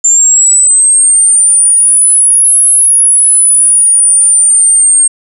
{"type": "linear two-way sweep", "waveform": "sine", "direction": "up then down", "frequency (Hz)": [7210, 10730, 8490], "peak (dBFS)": -3, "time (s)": [0.04, 5.08], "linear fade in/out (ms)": 10, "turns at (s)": 2.6, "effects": []}